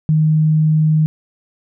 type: tone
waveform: sine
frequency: 155.56 Hz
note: D#3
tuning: in tune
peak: -10 dBFS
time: 0.09-1.06 s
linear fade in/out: 0 ms
effects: none